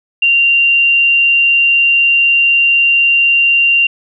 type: tone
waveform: sine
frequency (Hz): 2772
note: F7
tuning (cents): -14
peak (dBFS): -7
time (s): 0.22-3.87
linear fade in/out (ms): 5
effects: none